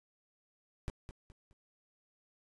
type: noise with echo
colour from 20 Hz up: brown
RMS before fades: -36 dBFS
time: 0.88-0.9 s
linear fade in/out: 0 ms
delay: 210 ms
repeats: 3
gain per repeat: -9 dB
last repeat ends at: 1.53 s
effects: resampled to 24000 Hz